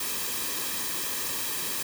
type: noise with comb filter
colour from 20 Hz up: white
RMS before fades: -31 dBFS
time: 0-1.83 s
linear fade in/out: 5 ms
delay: 1.4 ms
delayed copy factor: -0.6
effects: none